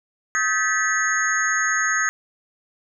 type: tone cluster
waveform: sine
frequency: 1270 / 1555 / 1740 / 1958 / 6570 Hz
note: D#6 / G6 / A6 / B6 / G#8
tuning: +35 / -14 / -20 / -15 / -20 cents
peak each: -25 dBFS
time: 0.35-2.09 s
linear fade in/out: 0 ms
effects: none